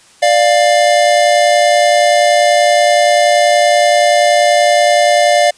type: tone pair together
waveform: square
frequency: 591 / 701.5 Hz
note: D5 / F5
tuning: +11 / +8 cents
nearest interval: minor third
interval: 297 cents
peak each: -11 dBFS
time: 0.22-5.51 s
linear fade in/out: 10 ms
effects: white hiss -45 dBFS RMS until 5.57 s + resampled to 22050 Hz